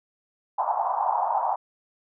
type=band-pass noise; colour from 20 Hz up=white; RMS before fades=-25 dBFS; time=0.58-1.56 s; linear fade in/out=10 ms; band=730 to 960 Hz; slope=48 dB/octave; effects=none